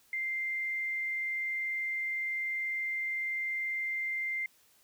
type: tone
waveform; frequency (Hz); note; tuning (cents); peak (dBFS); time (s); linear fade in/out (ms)
sine; 2093; C7; 0; -31; 0.13-4.46; 2
effects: white hiss -65 dBFS RMS until 4.83 s